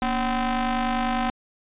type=ring-modulated tone; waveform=sawtooth; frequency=261 Hz; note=C4; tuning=4 cents flat; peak=-15 dBFS; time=0.02-1.3 s; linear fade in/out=0 ms; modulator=497 Hz; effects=resampled to 8000 Hz